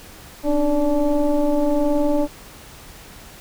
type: tone with frequency modulation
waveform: sine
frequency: 296.6 Hz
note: D4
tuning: 17 cents sharp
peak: -15 dBFS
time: 0.43-2.28 s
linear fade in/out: 50 ms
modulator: 286 Hz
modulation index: 1.3
effects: pink hiss -42 dBFS RMS until 3.4 s